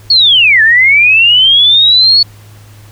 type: linear two-way sweep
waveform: sine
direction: down then up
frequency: 4435 to 1716 to 4435 Hz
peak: -3 dBFS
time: 0.1-2.23 s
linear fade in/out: 5 ms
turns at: 0.62 s
effects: added 104 Hz sine -34 dBFS peak until 2.91 s + pink hiss -42 dBFS RMS until 2.91 s